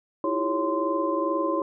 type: tone cluster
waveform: sine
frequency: 322.4 / 344.7 / 398.6 / 554 / 1038 Hz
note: E4 / F4 / G4 / C#5 / C6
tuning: -38 / -23 / +29 / -1 / -14 cents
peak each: -28 / -31 / -33 / -28 / -28 dBFS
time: 0.24-1.62 s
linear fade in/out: 2 ms
effects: none